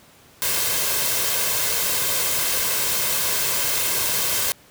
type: noise with comb filter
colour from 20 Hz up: white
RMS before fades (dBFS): -22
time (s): 0.42-4.52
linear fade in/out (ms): 0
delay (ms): 1.9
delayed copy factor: +0.5
effects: pink hiss -51 dBFS RMS until 4.7 s + high-pass 80 Hz 12 dB/octave